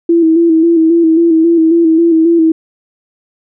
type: tone with vibrato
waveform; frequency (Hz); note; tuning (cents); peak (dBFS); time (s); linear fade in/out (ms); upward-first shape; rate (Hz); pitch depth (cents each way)
sine; 329.6; E4; 0; -5; 0.09-2.52; 5; square; 3.7; 40
effects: none